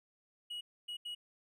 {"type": "tone bursts at uneven times", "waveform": "triangle", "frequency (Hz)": 2907, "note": "F#7", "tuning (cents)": -31, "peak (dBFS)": -38, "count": 3, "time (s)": [[0.5, 0.61], [0.88, 0.97], [1.05, 1.15]], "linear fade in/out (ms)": 10, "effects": []}